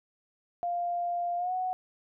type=tone with pitch glide; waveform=sine; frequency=698.5 to 740 Hz; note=F5 to F#5; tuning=0 to 0 cents; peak=-28 dBFS; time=0.63-1.73 s; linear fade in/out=0 ms; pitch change=+100 cents; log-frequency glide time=1.37-1.53 s; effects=none